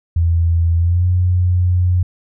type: tone with pitch glide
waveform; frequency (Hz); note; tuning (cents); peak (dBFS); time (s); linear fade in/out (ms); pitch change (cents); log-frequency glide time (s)
sine; 83.9 to 89.92; E2 to F#2; +31 to -49; -11; 0.16-2.03; 5; +120; 0.77-1.06
effects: none